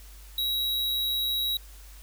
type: tone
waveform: square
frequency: 3858 Hz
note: B7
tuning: 41 cents flat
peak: -26 dBFS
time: 0.38-1.57 s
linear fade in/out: 2 ms
effects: added 50 Hz sine -45 dBFS peak until 2.02 s + white hiss -53 dBFS RMS until 2.02 s